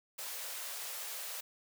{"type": "high-pass noise", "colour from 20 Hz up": "white", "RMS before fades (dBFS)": -42, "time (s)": [0.18, 1.41], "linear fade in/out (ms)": 10, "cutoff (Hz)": 440, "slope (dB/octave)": 48, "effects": []}